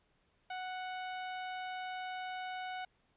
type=tone; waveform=sawtooth; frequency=740 Hz; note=F#5; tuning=in tune; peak=-35 dBFS; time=0.5-2.85 s; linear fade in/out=5 ms; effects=pink hiss -74 dBFS RMS until 3.16 s + resampled to 8000 Hz